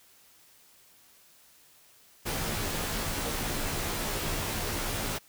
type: noise with comb filter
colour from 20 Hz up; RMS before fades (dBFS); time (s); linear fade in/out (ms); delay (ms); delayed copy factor
pink; -32; 2.25-5.19; 20; 16; -0.8
effects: white hiss -59 dBFS RMS until 5.28 s